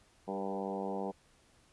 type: harmonic tone with a mistuned harmonic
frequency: 97.8 Hz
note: G2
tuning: 4 cents flat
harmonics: 2 / 3 / 4 / 5 / 6 / 7 / 8 / 9 / 10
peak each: -40 / -45 / -42 / -41 / -45 / -45 / -43 / -46 / -51 dBFS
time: 0.27-1.12 s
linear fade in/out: 20 ms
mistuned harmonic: 5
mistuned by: -19 cents
effects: pink hiss -66 dBFS RMS until 1.72 s + resampled to 24000 Hz